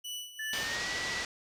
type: tone with tremolo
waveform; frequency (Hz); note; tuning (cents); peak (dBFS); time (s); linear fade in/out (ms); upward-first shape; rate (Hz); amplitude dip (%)
sawtooth; 2960; F#7; 0; -33; 0.04-0.76; 10; sine; 2.6; 75
type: tone with pitch glide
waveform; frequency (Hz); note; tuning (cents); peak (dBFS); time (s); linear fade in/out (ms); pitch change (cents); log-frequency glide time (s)
sine; 1749 to 1951.9; A6 to B6; -11 to -21; -35; 0.39-1.23; 5; +190; 0.51-0.9
type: low-pass noise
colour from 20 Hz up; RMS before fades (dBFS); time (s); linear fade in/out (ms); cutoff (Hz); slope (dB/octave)
white; -37; 0.53-1.25; 2; 5800; 24
effects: none